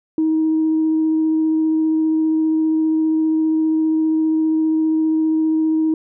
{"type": "tone with vibrato", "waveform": "sine", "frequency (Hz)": 316.3, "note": "D#4", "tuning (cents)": 29, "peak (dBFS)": -13, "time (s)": [0.18, 5.94], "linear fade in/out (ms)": 2, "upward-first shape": "sine", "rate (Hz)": 15, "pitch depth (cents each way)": 8, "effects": ["tanh soft clip ceiling -10 dBFS"]}